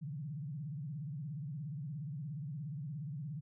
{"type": "tone with vibrato", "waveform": "sine", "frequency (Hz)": 146.2, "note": "D3", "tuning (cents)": -7, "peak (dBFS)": -39, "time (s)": [0.01, 3.41], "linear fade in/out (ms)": 20, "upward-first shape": "sine", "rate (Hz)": 17, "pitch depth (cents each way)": 220, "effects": []}